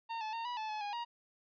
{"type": "tone with pitch steps", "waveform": "45% pulse", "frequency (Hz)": [915, 867, 917, 975, 870, 855, 821, 946], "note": ["A#5", "A5", "A#5", "B5", "A5", "A5", "G#5", "A#5"], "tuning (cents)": [-32, -26, -29, -23, -20, -50, -20, 25], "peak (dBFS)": -37, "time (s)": [0.09, 1.05], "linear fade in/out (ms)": 20, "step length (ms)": 120, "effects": ["resampled to 11025 Hz"]}